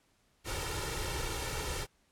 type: noise with comb filter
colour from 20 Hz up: pink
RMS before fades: -36 dBFS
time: 0.44-1.87 s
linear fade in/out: 50 ms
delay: 2.2 ms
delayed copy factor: +0.7
effects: pink hiss -71 dBFS RMS until 2.11 s + low-pass 11000 Hz 12 dB/octave